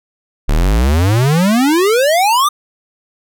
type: exponential sweep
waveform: square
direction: up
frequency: 34 to 1232 Hz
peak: -10 dBFS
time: 0.48-2.49 s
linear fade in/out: 10 ms
effects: none